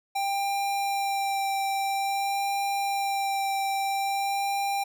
square tone with vibrato, 790 Hz, G5, 13 cents sharp, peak -26 dBFS, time 0.15-4.84 s, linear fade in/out 10 ms, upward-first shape sine, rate 0.5 Hz, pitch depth 13 cents each way, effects none

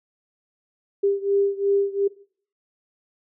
sine beating tone pair, 397.7 / 400.5 Hz, G4 / G4, +25 / +37 cents, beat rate 2.8 Hz, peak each -21 / -23 dBFS, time 1.03-2.08 s, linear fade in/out 10 ms, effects noise-tail reverb RT60 0.5 s tail -19 dB re dry

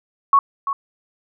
sine tone with echo, 1108.7 Hz, C#6, in tune, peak -9 dBFS, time 0.33-0.39 s, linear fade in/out 2 ms, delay 340 ms, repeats 1, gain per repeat -10 dB, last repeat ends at 0.73 s, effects none

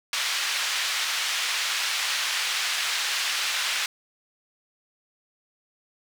white band-pass noise, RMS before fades -27 dBFS, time 0.13-3.86 s, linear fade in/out 2 ms, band 1400 to 4200 Hz, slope 12 dB/octave, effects none

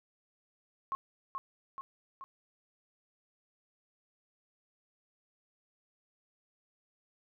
sine tone with echo, 1080 Hz, C#6, 45 cents flat, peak -31 dBFS, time 0.92-0.95 s, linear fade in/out 0 ms, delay 430 ms, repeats 3, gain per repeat -4 dB, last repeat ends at 2.24 s, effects none

